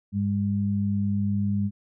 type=tone pair together; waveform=sine; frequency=100.99 / 201.4 Hz; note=G#2 / G3; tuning=-48 / +47 cents; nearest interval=octave; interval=1195 cents; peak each=-26 / -24 dBFS; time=0.12-1.71 s; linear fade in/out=50 ms; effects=none